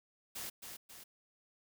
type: noise with echo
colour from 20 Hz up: white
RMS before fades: -43 dBFS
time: 0.35-0.5 s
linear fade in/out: 10 ms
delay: 270 ms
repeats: 2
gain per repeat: -5 dB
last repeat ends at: 1.04 s
effects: none